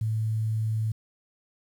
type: tone with quantisation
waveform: sine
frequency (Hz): 110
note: A2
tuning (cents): 0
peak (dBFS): -24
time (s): 0.01-0.92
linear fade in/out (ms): 5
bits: 9
effects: none